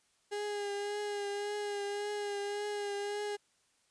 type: tone with vibrato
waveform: 35% pulse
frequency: 409.5 Hz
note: G#4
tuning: 24 cents flat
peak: -33 dBFS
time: 0.31-3.37 s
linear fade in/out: 20 ms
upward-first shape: triangle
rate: 1.8 Hz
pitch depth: 30 cents each way
effects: white hiss -72 dBFS RMS until 3.9 s + resampled to 22050 Hz

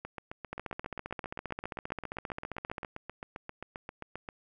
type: two click trains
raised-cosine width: 0.5 ms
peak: -21 / -24 dBFS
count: 36 / 33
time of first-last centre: 0.53-2.848 / 0.05-4.288 s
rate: 15.1 / 7.55 Hz
effects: none

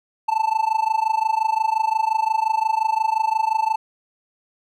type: tone with amplitude modulation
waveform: triangle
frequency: 880 Hz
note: A5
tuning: in tune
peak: -12 dBFS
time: 0.28-3.76 s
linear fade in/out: 10 ms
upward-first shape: sine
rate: 25.7 Hz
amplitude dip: 90%
effects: none

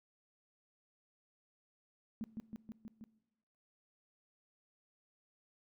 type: tone with echo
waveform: sine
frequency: 222.1 Hz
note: A3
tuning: 16 cents sharp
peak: -37 dBFS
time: 2.21-2.24 s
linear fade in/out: 0 ms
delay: 160 ms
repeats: 5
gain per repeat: -2 dB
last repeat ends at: 3.04 s
effects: noise-tail reverb RT60 1.0 s tail -19 dB re dry

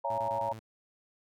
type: chord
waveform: sine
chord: A# half-diminished seventh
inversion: first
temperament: just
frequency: 559.4 / 671.3 / 839.1 / 932.3 Hz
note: C#5 / E5 / G#5 / A#5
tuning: +16 / +31 / +18 / 0 cents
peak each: -35 / -37 / -37 / -32 dBFS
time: 0.04-0.53 s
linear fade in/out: 10 ms
type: tone bursts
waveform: sawtooth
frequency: 110.8 Hz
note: A2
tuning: 13 cents sharp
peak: -39 dBFS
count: 5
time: 0.1-0.593 s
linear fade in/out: 5 ms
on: 81 ms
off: 22 ms
effects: none

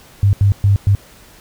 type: tone bursts at uneven times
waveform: sine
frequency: 99.8 Hz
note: G2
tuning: 32 cents sharp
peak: -8 dBFS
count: 4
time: 0.23-0.33 / 0.41-0.52 / 0.64-0.76 / 0.87-0.95 s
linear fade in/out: 0 ms
effects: pink hiss -44 dBFS RMS until 1.4 s

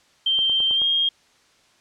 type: tone with pitch glide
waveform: sine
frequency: 3143 to 3233 Hz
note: G7 to G#7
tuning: +4 to -47 cents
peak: -17 dBFS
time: 0.26-1.09 s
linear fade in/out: 5 ms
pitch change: +49 cents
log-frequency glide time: 0.75-0.81 s
type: click train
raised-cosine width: 1 ms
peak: -24 dBFS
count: 5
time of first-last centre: 0.39-0.817 s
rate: 9.36 Hz
effects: white hiss -58 dBFS RMS until 1.8 s + low-pass 6000 Hz 12 dB/octave

